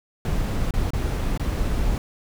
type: noise with dropouts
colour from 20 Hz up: brown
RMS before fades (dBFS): -23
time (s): 0.25-1.98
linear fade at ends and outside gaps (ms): 1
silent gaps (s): 0.708-0.738 / 0.905-0.934 / 1.376-1.396
effects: none